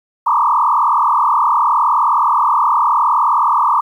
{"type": "tone with frequency modulation", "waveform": "sine", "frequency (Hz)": 1061, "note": "C6", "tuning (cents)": 24, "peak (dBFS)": -10, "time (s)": [0.26, 3.81], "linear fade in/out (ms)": 10, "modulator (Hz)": 39.2, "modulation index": 4.1, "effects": ["8-bit"]}